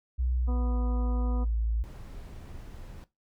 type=tone with pitch glide; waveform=sine; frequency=62.2 to 55.73 Hz; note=B1 to A1; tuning=+13 to +23 cents; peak=-25 dBFS; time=0.18-1.84 s; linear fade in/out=20 ms; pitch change=-190 cents; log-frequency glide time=0.35-0.8 s
type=harmonic tone; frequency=246.9 Hz; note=B3; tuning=in tune; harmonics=1 / 2 / 3 / 4 / 5; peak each=-35 / -41 / -45 / -47 / -49 dBFS; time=0.47-1.45 s; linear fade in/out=20 ms
type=noise; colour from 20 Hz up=brown; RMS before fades=-43 dBFS; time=1.84-3.04 s; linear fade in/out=0 ms
effects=noise-tail reverb RT60 0.2 s tail -17 dB re dry